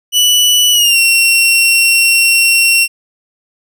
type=tone with pitch glide; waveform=sawtooth; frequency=2960 to 2730 Hz; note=F#7 to F7; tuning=0 to -40 cents; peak=-4 dBFS; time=0.12-2.88 s; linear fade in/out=50 ms; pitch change=-140 cents; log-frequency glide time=0.72-0.98 s; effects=none